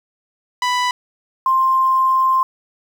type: tone pair in turn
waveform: sawtooth / sine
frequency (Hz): 991 / 1049.9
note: B5 / C6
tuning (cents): +6 / +6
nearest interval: minor second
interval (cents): 100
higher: second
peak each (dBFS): -12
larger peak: neither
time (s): 0.62-0.91 / 1.46-2.43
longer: second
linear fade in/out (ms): 2
effects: low-pass 6000 Hz 12 dB/octave + 7-bit